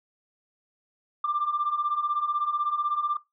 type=beating tone pair; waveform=sine; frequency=1174.7 / 1190.7 Hz; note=D6 / D6; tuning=0 / +23 cents; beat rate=16 Hz; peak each=-29 / -24 dBFS; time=1.24-3.17 s; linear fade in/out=5 ms; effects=noise-tail reverb RT60 0.2 s tail -21 dB re dry + tanh soft clip ceiling -18 dBFS